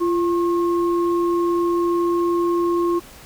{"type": "tone pair together", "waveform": "sine", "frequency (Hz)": [344.4, 1078.3], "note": ["F4", "C#6"], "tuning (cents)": [-24, -48], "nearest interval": "octave + minor sixth", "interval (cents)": 1976, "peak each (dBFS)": [-17, -25], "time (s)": [0, 3], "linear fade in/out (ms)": 20, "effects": ["pink hiss -43 dBFS RMS until 3.25 s"]}